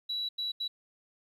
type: tone bursts at uneven times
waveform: sine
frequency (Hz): 3921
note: B7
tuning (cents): -13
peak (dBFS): -30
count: 3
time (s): 0.09-0.29 / 0.38-0.52 / 0.6-0.68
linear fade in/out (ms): 10
effects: tanh soft clip ceiling -26 dBFS + 11-bit

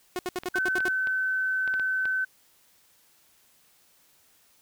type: tone bursts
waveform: sawtooth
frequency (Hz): 362.8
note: F#4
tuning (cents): -34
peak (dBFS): -24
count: 8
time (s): 0.16-0.882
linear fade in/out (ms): 0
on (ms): 29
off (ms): 70
type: clicks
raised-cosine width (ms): 0.3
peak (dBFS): -22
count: 7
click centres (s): 0.435 / 0.805 / 1.072 / 1.677 / 1.74 / 1.797 / 2.055
type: tone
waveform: sine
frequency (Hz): 1525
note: G6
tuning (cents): -48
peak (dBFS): -24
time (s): 0.54-2.25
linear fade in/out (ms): 10
effects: white hiss -62 dBFS RMS until 4.61 s

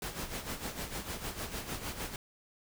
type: noise with tremolo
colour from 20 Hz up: pink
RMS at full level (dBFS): -37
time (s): 0.02-2.16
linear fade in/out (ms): 2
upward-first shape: sine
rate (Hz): 6.6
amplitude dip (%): 65
effects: none

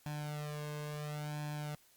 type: tone with flanger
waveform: sawtooth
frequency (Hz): 149.3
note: D3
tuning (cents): +29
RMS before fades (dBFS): -41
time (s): 0.06-1.75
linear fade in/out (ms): 0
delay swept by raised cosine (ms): 1.2 to 1.9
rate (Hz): 0.72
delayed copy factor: +0.9
effects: white hiss -66 dBFS RMS until 1.96 s + Opus 48 kbps

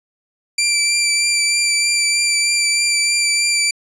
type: tone with vibrato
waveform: 15% pulse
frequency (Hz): 2349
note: D7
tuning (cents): 0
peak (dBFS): -7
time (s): 0.58-3.71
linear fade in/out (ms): 5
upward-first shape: triangle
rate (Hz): 3.2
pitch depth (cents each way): 20
effects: resampled to 22050 Hz

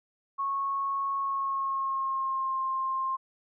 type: tone with pitch glide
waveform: sine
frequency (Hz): 1100 to 1058.2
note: C#6 to C6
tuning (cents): -14 to +19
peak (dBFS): -27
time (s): 0.38-3.17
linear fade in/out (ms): 20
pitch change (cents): -67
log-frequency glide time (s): 1.17-2.61
effects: none

